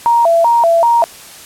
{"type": "tone with vibrato", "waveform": "sine", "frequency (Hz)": 793, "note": "G5", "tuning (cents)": 20, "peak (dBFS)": -7, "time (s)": [0.06, 1.04], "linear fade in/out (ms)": 0, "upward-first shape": "square", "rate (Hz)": 2.6, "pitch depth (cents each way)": 290, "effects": ["white hiss -35 dBFS RMS until 1.45 s", "low-pass 12000 Hz 12 dB/octave"]}